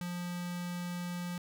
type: tone with notch filter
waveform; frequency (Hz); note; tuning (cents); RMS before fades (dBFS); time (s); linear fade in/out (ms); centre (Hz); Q
square; 176.2; F3; +16; -38; 0.01-1.38; 2; 400; 0.67
effects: none